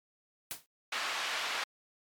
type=noise with exponential decay; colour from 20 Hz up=white; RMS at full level=-35 dBFS; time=0.51-0.66 s; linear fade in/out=0 ms; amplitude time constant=32 ms
type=band-pass noise; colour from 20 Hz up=pink; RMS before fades=-35 dBFS; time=0.92-1.64 s; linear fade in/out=5 ms; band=1100 to 4100 Hz; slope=12 dB/octave
effects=MP3 96 kbps